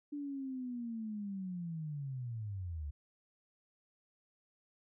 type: linear sweep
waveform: sine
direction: down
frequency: 293.7 to 69.3 Hz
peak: -38 dBFS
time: 0.12-2.91 s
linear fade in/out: 10 ms
effects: none